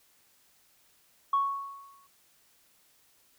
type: tone with exponential decay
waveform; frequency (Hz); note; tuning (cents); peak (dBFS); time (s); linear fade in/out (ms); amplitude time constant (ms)
sine; 1108.7; C#6; 0; -20; 1.33-2.07; 5; 160
effects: tanh soft clip ceiling -18 dBFS + white hiss -65 dBFS RMS until 3.38 s